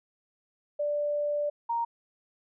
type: tone pair in turn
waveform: sine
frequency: 587.3 / 932.3 Hz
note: D5 / A#5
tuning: 0 / 0 cents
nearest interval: minor sixth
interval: 800 cents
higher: second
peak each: -26 dBFS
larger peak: neither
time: 0.79-1.5 / 1.69-1.85 s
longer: first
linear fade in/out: 10 ms
effects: none